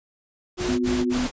sine tone with tremolo, 360.9 Hz, F#4, 43 cents flat, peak -23 dBFS, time 0.57-1.17 s, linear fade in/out 50 ms, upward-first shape sine, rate 12 Hz, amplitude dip 50%
pink noise bursts, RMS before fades -29 dBFS, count 3, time 0.57-1.314 s, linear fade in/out 50 ms, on 220 ms, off 42 ms
sine tone, 249.8 Hz, B3, 20 cents sharp, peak -22 dBFS, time 0.68-1.27 s, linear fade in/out 10 ms
effects resampled to 16000 Hz

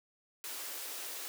white high-pass noise, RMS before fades -42 dBFS, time 0.44-1.28 s, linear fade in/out 0 ms, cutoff 280 Hz, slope 96 dB/octave, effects none

